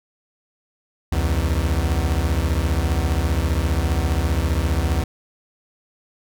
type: beating tone pair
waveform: 40% pulse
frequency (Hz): 68 / 83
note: C#2 / E2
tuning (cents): -33 / +12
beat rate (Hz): 15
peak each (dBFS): -20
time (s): 1.12-5.04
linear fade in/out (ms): 5
effects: none